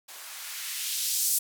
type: noise with band-pass filter sweep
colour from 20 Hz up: violet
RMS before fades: -31 dBFS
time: 0.08-1.39 s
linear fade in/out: 10 ms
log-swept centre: 600 to 8100 Hz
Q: 0.97
effects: none